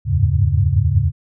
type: tone cluster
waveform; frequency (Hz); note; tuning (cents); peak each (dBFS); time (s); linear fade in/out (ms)
sine; 78.7 / 88.5 / 99.3 / 104.7 / 137; D#2 / F2 / G2 / G#2 / C#3; +20 / +23 / +23 / +15 / -20; -19; 0.05-1.12; 50
effects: none